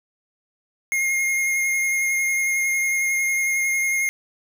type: tone with vibrato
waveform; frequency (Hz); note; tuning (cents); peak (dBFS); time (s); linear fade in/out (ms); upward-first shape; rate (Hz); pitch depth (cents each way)
square; 2138; C7; +37; -20; 0.92-4.09; 0; sine; 11; 16
effects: none